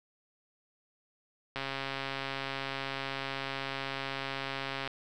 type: click train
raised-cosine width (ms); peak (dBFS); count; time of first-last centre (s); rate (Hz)
0.3; -19; 452; 1.56-4.876; 136
effects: none